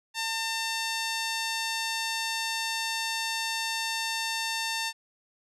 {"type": "tone with band-pass filter", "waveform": "sawtooth", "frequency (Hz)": 900, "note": "A5", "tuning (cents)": 39, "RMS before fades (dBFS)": -31, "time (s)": [0.14, 4.93], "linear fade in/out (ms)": 50, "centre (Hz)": 4400, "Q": 0.83, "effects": []}